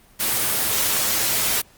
white noise with comb filter, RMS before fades -21 dBFS, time 0.19-1.62 s, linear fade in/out 20 ms, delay 9.2 ms, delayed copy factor +0.5, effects pink hiss -53 dBFS RMS until 1.77 s + Opus 24 kbps

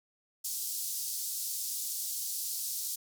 white band-pass noise, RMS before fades -36 dBFS, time 0.44-2.96 s, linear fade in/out 10 ms, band 4600 to 16000 Hz, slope 24 dB/octave, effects none

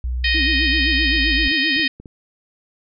sine tone with pitch glide, 61.74 to 55.32 Hz, B1 to A1, 0 to +10 cents, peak -20 dBFS, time 0.04-1.48 s, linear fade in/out 0 ms, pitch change -190 cents, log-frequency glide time 0.93-1.28 s
harmonic tone, 622.3 Hz, D#5, in tune, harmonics 3 / 4 / 5 / 6 / 7 / 8, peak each -20 / -22 / -24 / -26 / -27 / -28 dBFS, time 0.24-1.88 s, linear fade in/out 5 ms
sine tone with vibrato, 293.7 Hz, D4, in tune, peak -24 dBFS, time 0.34-1.88 s, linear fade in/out 10 ms, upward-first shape sine, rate 7.7 Hz, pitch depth 190 cents each way
clicks, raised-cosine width 3 ms, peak -25 dBFS, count 7, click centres 1.161 / 1.465 / 1.515 / 1.764 / 1.795 / 2 / 2.058 s
effects none

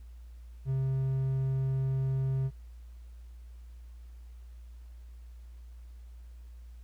triangle tone, 133.2 Hz, C3, 31 cents sharp, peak -25 dBFS, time 0.65-2.51 s, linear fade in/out 50 ms, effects added 59 Hz sine -45 dBFS peak until 6.83 s + pink hiss -69 dBFS RMS until 6.83 s

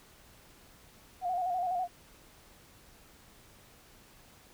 sine tone with vibrato, 723 Hz, F#5, 40 cents flat, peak -29 dBFS, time 1.21-1.88 s, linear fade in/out 50 ms, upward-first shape square, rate 12 Hz, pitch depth 48 cents each way, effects pink hiss -58 dBFS RMS until 4.53 s

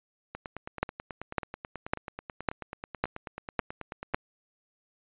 two click trains, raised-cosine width 0.5 ms, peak -22 / -10 dBFS, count 36 / 7, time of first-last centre 0.35-4.138 / 0.83-4.145 s, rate 9.24 / 1.81 Hz, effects resampled to 8000 Hz

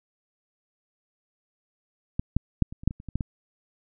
clicks, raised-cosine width 5 ms, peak -13 / -9 / -6 / -26 / -29 / -7 / -23 / -30 / -24 / -14 / -16 dBFS, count 11, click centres 2.195 / 2.366 / 2.623 / 2.725 / 2.835 / 2.876 / 2.909 / 3.001 / 3.087 / 3.156 / 3.208 s, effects none

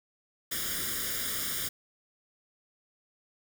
white noise with comb filter, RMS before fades -33 dBFS, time 0.51-1.69 s, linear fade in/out 10 ms, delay 0.58 ms, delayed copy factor +0.9, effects none

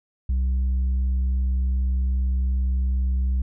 sine tone with tanh clipping, 64.1 Hz, C2, 35 cents flat, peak -20 dBFS, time 0.29-3.42 s, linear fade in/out 5 ms, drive 3 dB, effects none

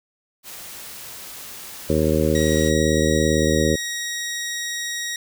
white noise, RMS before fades -37 dBFS, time 0.43-2.72 s, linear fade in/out 50 ms
harmonic tone, 77.78 Hz, D#2, in tune, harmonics 1 / 2 / 3 / 4 / 5 / 6 / 7, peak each -24 / -24 / -24 / -24 / -24 / -24 / -24 dBFS, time 1.89-3.76 s, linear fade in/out 10 ms
15% pulse tone with pitch glide, 1905 to 1891.8 Hz, A#6 to A#6, +37 to +25 cents, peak -19 dBFS, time 2.35-5.16 s, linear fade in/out 2 ms, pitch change -12 cents, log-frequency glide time 3.25-3.69 s
effects none

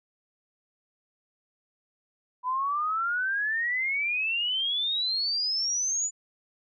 sine exponential sweep, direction up, 987.8 to 7040 Hz, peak -25 dBFS, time 2.43-6.11 s, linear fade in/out 50 ms, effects none

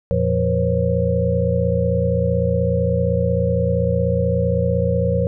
sine tone cluster, 86.4 / 116.7 / 173.8 / 484.2 / 540 Hz, F2 / A#2 / F3 / B4 / C#5, -18 / +2 / -8 / -34 / -45 cents, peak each -22 dBFS, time 0.11-5.27 s, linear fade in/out 0 ms, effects none

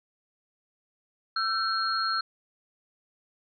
sine tone cluster, 1339 / 1542 / 4271 Hz, E6 / G6 / C8, +27 / -29 / +35 cents, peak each -27 / -34 / -30 dBFS, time 1.36-2.21 s, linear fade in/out 5 ms, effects none

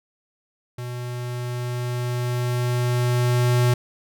square tone with level ramp, 122.7 Hz, B2, 11 cents flat, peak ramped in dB -30 to -16 dBFS, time 0.78-3.74 s, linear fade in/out 5 ms, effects none

